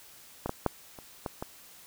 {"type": "clicks", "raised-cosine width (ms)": 1, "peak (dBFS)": [-17, -16, -10, -30, -18, -20], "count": 6, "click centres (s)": [0.46, 0.494, 0.663, 0.988, 1.262, 1.425], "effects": ["white hiss -53 dBFS RMS until 1.86 s"]}